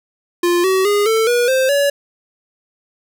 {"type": "tone with pitch steps", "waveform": "square", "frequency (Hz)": [349.2, 378.6, 410.5, 445.1, 482.6, 523.2, 567.3], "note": ["F4", "F#4", "G#4", "A4", "B4", "C5", "C#5"], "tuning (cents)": [0, 40, -20, 20, -40, 0, 40], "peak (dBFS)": -13, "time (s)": [0.43, 1.9], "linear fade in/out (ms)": 5, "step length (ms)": 210, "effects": ["9-bit"]}